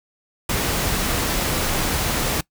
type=noise; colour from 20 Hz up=pink; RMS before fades=-22 dBFS; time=0.49-2.41 s; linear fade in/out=5 ms; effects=noise-tail reverb RT60 0.1 s tail -22 dB re dry